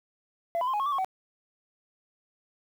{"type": "tone with pitch steps", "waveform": "sine", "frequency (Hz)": [679, 998, 1052, 834, 1091, 1162, 1094, 757], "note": ["F5", "B5", "C6", "G#5", "C#6", "D6", "C#6", "F#5"], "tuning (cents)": [-49, 18, 9, 7, -28, -19, -23, 39], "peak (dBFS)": -23, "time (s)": [0.55, 1.046], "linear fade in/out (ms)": 0, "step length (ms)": 62, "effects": ["tanh soft clip ceiling -24 dBFS", "9-bit"]}